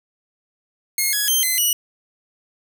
5% pulse tone with pitch steps, 2151 / 1674 / 3141 / 2046 / 2930 Hz, C7 / G#6 / G7 / C7 / F#7, +47 / +13 / +3 / -39 / -18 cents, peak -8 dBFS, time 0.98-1.73 s, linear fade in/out 2 ms, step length 150 ms, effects none

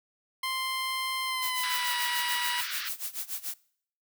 15% pulse tone with pitch glide, 1046.5 to 970.8 Hz, C6 to B5, 0 to -30 cents, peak -23 dBFS, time 0.43-2.61 s, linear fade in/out 5 ms, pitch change -130 cents, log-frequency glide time 1.24-1.96 s
blue noise with tremolo, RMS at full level -33 dBFS, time 1.42-3.54 s, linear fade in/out 2 ms, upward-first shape sine, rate 6.9 Hz, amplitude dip 90%
pink band-pass noise, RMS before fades -36 dBFS, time 1.63-2.89 s, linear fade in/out 5 ms, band 1300 to 5600 Hz, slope 48 dB/octave
effects noise-tail reverb RT60 0.6 s tail -23 dB re dry

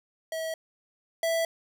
square tone pair in turn, 645 / 659.7 Hz, E5 / E5, -38 / +1 cents, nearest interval unison, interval 39 cents, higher second, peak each -31 / -25 dBFS, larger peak second, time 0.32-0.54 / 1.23-1.45 s, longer neither, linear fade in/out 2 ms, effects none

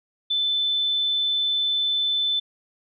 sine tone, 3520 Hz, A7, in tune, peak -20 dBFS, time 0.3-2.4 s, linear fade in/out 10 ms, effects none

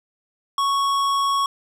sine tone with tanh clipping, 1108.7 Hz, C#6, in tune, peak -20 dBFS, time 0.58-1.46 s, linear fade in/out 2 ms, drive 16 dB, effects none

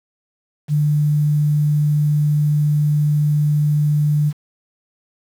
sine tone with quantisation, 148.8 Hz, D3, 23 cents sharp, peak -13 dBFS, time 0.68-4.33 s, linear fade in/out 50 ms, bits 7, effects none

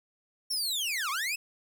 sawtooth linear two-way sweep, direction down then up, 5510 to 1046.5 to 2664 Hz, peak -26 dBFS, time 0.5-1.36 s, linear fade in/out 10 ms, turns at 1.1 s, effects 10-bit

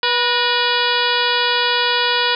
harmonic tone with a mistuned harmonic, 486.8 Hz, B4, 25 cents flat, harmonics 1 / 2 / 3 / 4 / 5 / 6 / 7 / 8 / 9 / 10, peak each -24 / -21 / -22 / -25 / -26 / -23 / -23 / -25 / -27 / -27 dBFS, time 0.03-2.35 s, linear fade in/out 2 ms, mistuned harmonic 4, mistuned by -80 cents, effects none

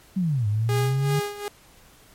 sine linear two-way sweep, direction down then up, 196 to 101.8 to 149.5 Hz, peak -20 dBFS, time 0.16-1.2 s, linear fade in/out 10 ms, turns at 0.47 s
sawtooth tone with tremolo, 410.2 Hz, G#4, 21 cents flat, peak -20 dBFS, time 0.69-1.48 s, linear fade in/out 0 ms, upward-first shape sine, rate 2.6 Hz, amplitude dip 75%
effects pink hiss -53 dBFS RMS until 2.14 s + MP3 64 kbps

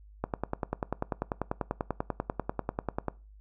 click train, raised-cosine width 1 ms, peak -15 dBFS, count 30, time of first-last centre 0.24-3.083 s, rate 10.2 Hz, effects noise-tail reverb RT60 0.3 s tail -21 dB re dry + added 51 Hz sine -50 dBFS peak until 3.4 s

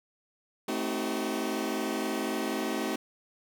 sawtooth chord, A diminished seventh, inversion none, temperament just, 220 / 264 / 316.8 / 380.2 Hz, A3 / C4 / Eb4 / Gb4, 0 / +16 / +31 / +47 cents, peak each -31 dBFS, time 0.68-2.96 s, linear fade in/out 5 ms, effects none

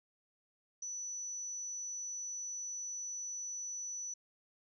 sine tone, 5950 Hz, F#8, 9 cents sharp, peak -39 dBFS, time 0.82-4.14 s, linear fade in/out 5 ms, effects none

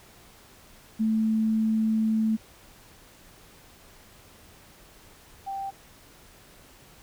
sine tone pair in turn, 220 / 784 Hz, A3 / G5, 0 / 0 cents, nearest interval octave + minor seventh, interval 2200 cents, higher second, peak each -21 / -30 dBFS, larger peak first, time 0.99-2.37 / 5.46-5.71 s, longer first, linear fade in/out 20 ms, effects pink hiss -53 dBFS RMS until 7.02 s

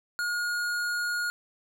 sine tone with tanh clipping, 1434 Hz, F6, 45 cents sharp, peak -29 dBFS, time 0.19-1.3 s, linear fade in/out 0 ms, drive 17 dB, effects none

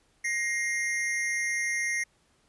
square tone pair together, 1882 / 2112 Hz, A#6 / C7, +16 / +16 cents, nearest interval major second, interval 200 cents, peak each -31 / -30 dBFS, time 0.24-2.04 s, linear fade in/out 10 ms, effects pink hiss -67 dBFS RMS until 2.48 s + resampled to 24000 Hz

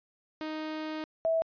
sawtooth / sine tone pair in turn, 311.1 / 652.4 Hz, D#4 / E5, 0 / -18 cents, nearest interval octave + minor second, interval 1282 cents, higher second, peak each -30 / -24 dBFS, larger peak second, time 0.41-1.04 / 1.25-1.42 s, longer first, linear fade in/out 0 ms, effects resampled to 11025 Hz

